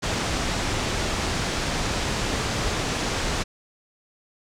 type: low-pass noise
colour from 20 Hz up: pink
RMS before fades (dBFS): -26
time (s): 0.02-3.44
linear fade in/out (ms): 20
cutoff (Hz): 7500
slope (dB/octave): 24
effects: none